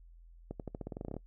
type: accelerating click train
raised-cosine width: 2 ms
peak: -26 dBFS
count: 14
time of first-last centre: 0.51-1.166 s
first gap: 88 ms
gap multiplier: 0.9
effects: noise-tail reverb RT60 0.1 s tail -23 dB re dry + added 42 Hz sine -53 dBFS peak until 1.26 s